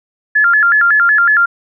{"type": "tone with vibrato", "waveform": "sine", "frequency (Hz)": 1545, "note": "G6", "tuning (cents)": -26, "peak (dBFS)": -7, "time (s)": [0.35, 1.46], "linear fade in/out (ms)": 10, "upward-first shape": "square", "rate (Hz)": 5.4, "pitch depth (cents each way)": 180, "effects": []}